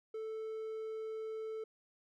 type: tone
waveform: triangle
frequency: 440 Hz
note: A4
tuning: in tune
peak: -37 dBFS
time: 0.14-1.64 s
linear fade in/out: 5 ms
effects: none